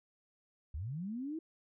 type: linear sweep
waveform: sine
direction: up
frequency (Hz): 63 to 331.5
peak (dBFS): -37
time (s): 0.74-1.39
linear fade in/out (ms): 5
effects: none